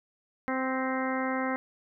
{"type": "harmonic tone with a mistuned harmonic", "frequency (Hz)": 260.9, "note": "C4", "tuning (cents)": -5, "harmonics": [1, 2, 3, 4, 5, 6, 7, 8], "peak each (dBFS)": [-31, -34, -36, -37, -38, -39, -39, -40], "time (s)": [0.48, 1.56], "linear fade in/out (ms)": 0, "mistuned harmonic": 7, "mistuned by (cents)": 36, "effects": []}